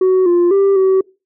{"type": "tone with pitch steps", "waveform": "sine", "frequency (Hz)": [373.3, 349.5, 393.9, 380.6], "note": ["F#4", "F4", "G4", "F#4"], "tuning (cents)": [15, 1, 8, 49], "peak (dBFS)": -6, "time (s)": [0.01, 1.01], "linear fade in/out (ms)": 5, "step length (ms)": 250, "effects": ["noise-tail reverb RT60 0.3 s tail -26 dB re dry", "tanh soft clip ceiling -8 dBFS"]}